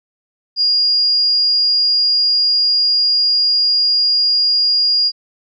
sine tone, 4843 Hz, D#8, 48 cents flat, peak -11 dBFS, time 0.56-5.12 s, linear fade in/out 50 ms, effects none

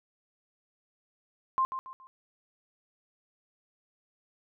sine tone with echo, 1052 Hz, C6, 9 cents sharp, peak -23 dBFS, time 1.58-1.65 s, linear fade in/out 0 ms, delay 140 ms, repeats 3, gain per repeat -9 dB, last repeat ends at 2.07 s, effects none

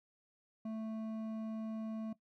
sine tone with hard clipping, 220.5 Hz, A3, 4 cents sharp, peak -40 dBFS, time 0.65-2.13 s, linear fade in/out 5 ms, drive 8 dB, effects noise-tail reverb RT60 0.1 s tail -17 dB re dry

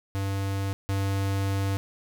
square tone pair in turn, 98 / 98 Hz, G2 / G2, 0 / 0 cents, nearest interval unison, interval 0 cents, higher neither, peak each -27 / -25 dBFS, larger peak second, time 0.15-0.73 / 0.89-1.77 s, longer second, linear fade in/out 0 ms, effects none

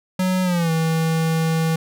square tone with pitch glide, 185 to 161.98 Hz, F#3 to E3, 0 to -30 cents, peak -18 dBFS, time 0.19-1.76 s, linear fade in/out 5 ms, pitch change -230 cents, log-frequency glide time 0.43-0.71 s, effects none

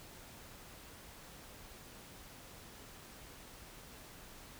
silence, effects pink hiss -54 dBFS RMS until 4.59 s

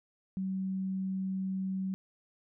sine tone, 190 Hz, F#3, 46 cents sharp, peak -31 dBFS, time 0.37-1.94 s, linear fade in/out 0 ms, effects none

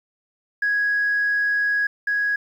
sine tone pair in turn, 1661.2 / 1661.2 Hz, G#6 / G#6, 0 / 0 cents, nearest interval unison, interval 0 cents, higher neither, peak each -17 / -18 dBFS, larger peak first, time 0.62-1.87 / 2.07-2.36 s, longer first, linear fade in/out 5 ms, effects tanh soft clip ceiling -14 dBFS + 9-bit

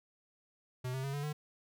square tone with pitch steps, 126.7 / 132.16 / 137.85 / 143.79 / 149.98 Hz, B2 / C3 / C#3 / D3 / D3, +45 / +18 / -9 / -36 / +37 cents, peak -36 dBFS, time 0.84-1.33 s, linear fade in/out 10 ms, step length 98 ms, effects none

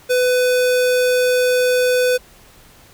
square tone, 500 Hz, B4, 21 cents sharp, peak -14 dBFS, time 0.09-2.18 s, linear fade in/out 20 ms, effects pink hiss -47 dBFS RMS until 2.93 s

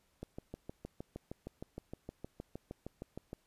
click train, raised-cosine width 2 ms, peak -29 dBFS, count 21, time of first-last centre 0.23-3.331 s, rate 6.45 Hz, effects pink hiss -74 dBFS RMS until 3.46 s + resampled to 32000 Hz

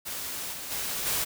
white noise with level steps, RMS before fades -35 / -38 / -32 / -28 dBFS, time 0.05-1.25 s, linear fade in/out 20 ms, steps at 0.52 / 0.7 / 1.05 s, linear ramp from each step 20 ms, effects none

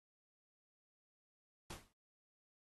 pink noise with exponential decay, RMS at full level -44 dBFS, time 1.7-1.93 s, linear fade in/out 5 ms, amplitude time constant 49 ms, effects AAC 32 kbps

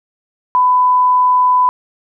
sine tone, 1000 Hz, B5, 21 cents sharp, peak -8 dBFS, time 0.55-1.69 s, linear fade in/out 0 ms, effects none

